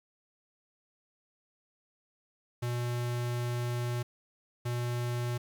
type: tone bursts at uneven times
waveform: square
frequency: 121.1 Hz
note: B2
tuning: 34 cents flat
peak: -31 dBFS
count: 2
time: 2.62-4.03 / 4.65-5.38 s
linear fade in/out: 10 ms
effects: 10-bit